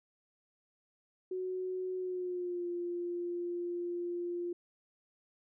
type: tone with pitch glide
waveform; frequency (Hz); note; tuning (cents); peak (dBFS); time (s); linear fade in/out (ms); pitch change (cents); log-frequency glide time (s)
sine; 370 to 349.2; F#4 to F4; 0 to 0; -34; 1.31-4.53; 5; -100; 1.97-2.67
effects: none